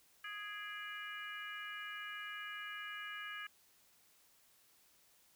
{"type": "harmonic tone with a mistuned harmonic", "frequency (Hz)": 415.2, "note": "G#4", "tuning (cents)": 0, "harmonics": [3, 4, 5, 6, 7], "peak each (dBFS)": [-50, -46, -54, -52, -51], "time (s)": [0.24, 3.47], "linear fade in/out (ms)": 5, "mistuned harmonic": 6, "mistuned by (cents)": -76, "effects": ["white hiss -69 dBFS RMS until 5.35 s"]}